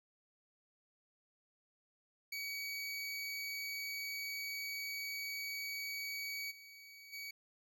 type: tone with level steps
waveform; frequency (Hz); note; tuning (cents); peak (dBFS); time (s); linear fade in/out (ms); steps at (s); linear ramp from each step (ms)
25% pulse; 2264; C#7; +36; -36 / -50 / -40; 2.32-7.31; 5; 6.5 / 7.12; 20
effects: none